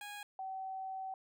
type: tone pair in turn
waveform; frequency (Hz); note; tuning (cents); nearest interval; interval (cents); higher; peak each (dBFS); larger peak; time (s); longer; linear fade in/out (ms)
15% pulse / sine; 824 / 763.2; G#5 / G5; -14 / -47; minor second; 133; first; -38 / -39; first; 0.01-0.23 / 0.39-1.14; second; 2
effects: none

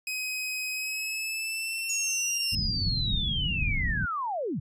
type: tone with pitch glide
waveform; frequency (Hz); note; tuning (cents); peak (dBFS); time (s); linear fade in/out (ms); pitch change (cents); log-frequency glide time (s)
sawtooth; 2525 to 2786; D#7 to F7; +25 to -5; -27; 0.07-2.55; 2; +170; 0.72-2.4
type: linear sweep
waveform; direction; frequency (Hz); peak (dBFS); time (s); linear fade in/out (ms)
sine; down; 6800 to 103.83; -28; 1.89-4.6; 10
type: low-pass noise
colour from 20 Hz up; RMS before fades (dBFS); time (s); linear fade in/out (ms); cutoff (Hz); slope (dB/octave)
pink; -30; 2.52-4.06; 10; 200; 24
effects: resampled to 32000 Hz

